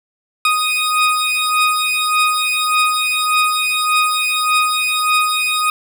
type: beating tone pair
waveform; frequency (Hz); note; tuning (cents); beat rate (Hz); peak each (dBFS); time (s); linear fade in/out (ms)
20% pulse; 1244.5 / 1246.2; D#6 / D#6; 0 / +2; 1.7; -12; 0.45-5.7; 2
effects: none